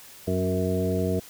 harmonic tone with a mistuned harmonic, 92.5 Hz, F#2, in tune, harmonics 1 / 2 / 3 / 4 / 5 / 7, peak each -28 / -28 / -32 / -31 / -29 / -32 dBFS, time 0.27-1.2 s, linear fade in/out 10 ms, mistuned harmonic 3, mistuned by -16 cents, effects white hiss -47 dBFS RMS until 1.29 s

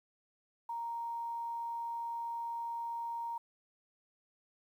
sine tone with quantisation, 932.3 Hz, A#5, in tune, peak -36 dBFS, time 0.69-3.38 s, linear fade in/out 5 ms, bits 11, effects none

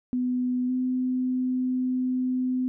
sine tone pair in turn, 250 / 254.5 Hz, B3 / C4, +21 / -48 cents, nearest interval unison, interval 31 cents, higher second, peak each -23 dBFS, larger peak neither, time 0.13-0.69 / 0.69-2.68 s, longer second, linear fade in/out 0 ms, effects none

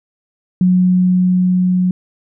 sine tone with level ramp, 182.3 Hz, F#3, 25 cents flat, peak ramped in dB -8 to -11 dBFS, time 0.61-1.91 s, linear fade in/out 2 ms, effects none

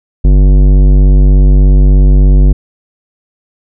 sine tone with tanh clipping, 48.35 Hz, G1, 23 cents flat, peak -4 dBFS, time 0.24-2.53 s, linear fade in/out 10 ms, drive 15 dB, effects none

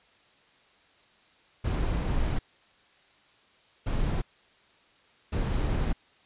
brown noise bursts at uneven times, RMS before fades -27 dBFS, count 3, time 1.64-2.39 / 3.86-4.22 / 5.32-5.93 s, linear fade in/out 10 ms, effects white hiss -61 dBFS RMS until 6.25 s + resampled to 8000 Hz

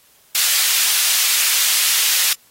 pink high-pass noise, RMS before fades -17 dBFS, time 0.35-2.33 s, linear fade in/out 0 ms, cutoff 2800 Hz, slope 12 dB/octave, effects white hiss -53 dBFS RMS until 2.5 s + AAC 48 kbps

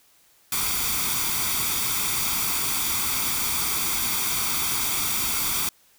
white noise with comb filter, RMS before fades -25 dBFS, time 0.52-5.69 s, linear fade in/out 2 ms, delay 0.86 ms, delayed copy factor +0.65, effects white hiss -59 dBFS RMS until 5.98 s

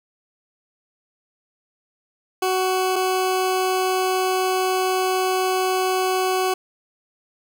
20% pulse tone pair in turn, 373 / 373 Hz, F#4 / F#4, +14 / +14 cents, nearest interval unison, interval 0 cents, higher neither, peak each -14 dBFS, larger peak neither, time 2.42-2.96 / 2.96-6.54 s, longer second, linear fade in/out 5 ms, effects none

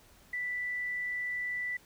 sine tone, 1975.5 Hz, B6, in tune, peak -32 dBFS, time 0.33-1.77 s, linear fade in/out 5 ms, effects pink hiss -60 dBFS RMS until 1.85 s

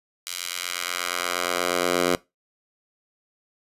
10% pulse tone with high-pass filter sweep, 88.4 Hz, F2, 22 cents sharp, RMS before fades -26 dBFS, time 0.27-2.15 s, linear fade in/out 0 ms, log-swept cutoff 3600 to 310 Hz, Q 0.75, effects noise-tail reverb RT60 0.2 s tail -20 dB re dry + resampled to 32000 Hz

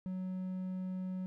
triangle tone, 185.5 Hz, F#3, 5 cents sharp, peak -34 dBFS, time 0.06-1.26 s, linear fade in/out 0 ms, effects none

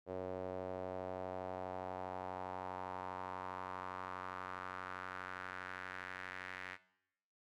sawtooth tone with band-pass filter sweep, 92.4 Hz, F#2, 2 cents flat, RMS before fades -45 dBFS, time 0.06-6.78 s, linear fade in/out 50 ms, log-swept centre 520 to 1900 Hz, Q 2.7, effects noise-tail reverb RT60 0.8 s tail -18 dB re dry

